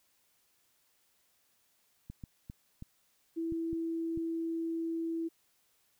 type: clicks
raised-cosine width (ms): 5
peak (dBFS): -31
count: 7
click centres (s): 2.1 / 2.238 / 2.499 / 2.824 / 3.523 / 3.73 / 4.175
type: tone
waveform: sine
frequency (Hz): 329.6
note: E4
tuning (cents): 0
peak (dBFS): -32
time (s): 3.36-5.29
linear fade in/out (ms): 20
effects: white hiss -72 dBFS RMS until 5.99 s